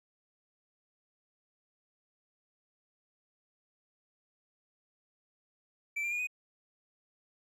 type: tone with pitch steps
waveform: triangle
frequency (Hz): 2328 / 2381 / 2435 / 2491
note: D7 / D7 / D#7 / D#7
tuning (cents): -16 / +23 / -38 / +1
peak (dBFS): -30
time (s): 5.96-6.272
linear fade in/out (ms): 10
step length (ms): 78
effects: none